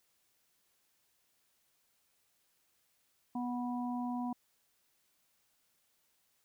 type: harmonic tone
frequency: 245.1 Hz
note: B3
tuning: 13 cents flat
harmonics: 1 / 3 / 4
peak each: -35 / -42 / -44 dBFS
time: 3.35-4.33 s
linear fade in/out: 5 ms
effects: white hiss -75 dBFS RMS until 6.44 s